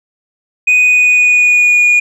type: tone with pitch glide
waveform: sine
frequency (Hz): 2489 to 2443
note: D#7 to D#7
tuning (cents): 0 to -32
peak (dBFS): -3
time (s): 0.67-2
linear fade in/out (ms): 10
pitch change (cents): -32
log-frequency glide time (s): 0.82-1.88
effects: tanh soft clip ceiling -5 dBFS